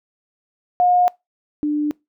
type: tone pair in turn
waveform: sine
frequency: 717 / 297.5 Hz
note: F5 / D4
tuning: +45 / +22 cents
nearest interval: octave + minor third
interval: 1523 cents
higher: first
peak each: -12 / -17 dBFS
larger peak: first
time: 0.8-1.08 / 1.63-1.91 s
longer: neither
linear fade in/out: 0 ms
effects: noise-tail reverb RT60 0.2 s tail -24 dB re dry